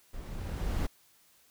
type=noise with level ramp; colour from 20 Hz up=brown; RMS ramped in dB=-43 to -28 dBFS; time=0.13-0.87 s; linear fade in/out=10 ms; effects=white hiss -64 dBFS RMS until 1.5 s